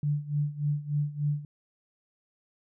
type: tone with tremolo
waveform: sine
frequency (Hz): 146.83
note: D3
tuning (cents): 0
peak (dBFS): -23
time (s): 0.03-1.45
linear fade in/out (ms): 2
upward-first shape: sine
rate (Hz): 3.4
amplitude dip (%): 85
effects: none